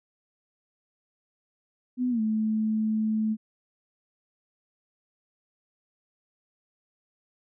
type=tone with pitch glide; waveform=sine; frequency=250 to 217.6 Hz; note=B3 to A3; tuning=+21 to -19 cents; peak=-23 dBFS; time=1.97-3.37 s; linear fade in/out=50 ms; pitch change=-240 cents; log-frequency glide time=2.1-2.21 s; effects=none